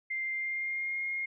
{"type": "tone with pitch glide", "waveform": "sine", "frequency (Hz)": [2096, 2138], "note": ["C7", "C7"], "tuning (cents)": [2, 37], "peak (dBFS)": -31, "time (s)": [0.1, 1.26], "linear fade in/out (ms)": 10, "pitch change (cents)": 35, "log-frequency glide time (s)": [0.3, 1.02], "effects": []}